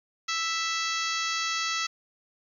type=harmonic tone with a mistuned harmonic; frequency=659.3 Hz; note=E5; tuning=in tune; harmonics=2 / 3 / 4 / 5 / 6 / 7 / 8 / 9 / 10; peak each=-32 / -34 / -35 / -36 / -37 / -37 / -38 / -39 / -39 dBFS; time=0.28-1.87 s; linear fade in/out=10 ms; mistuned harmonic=7; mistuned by=-43 cents; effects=10-bit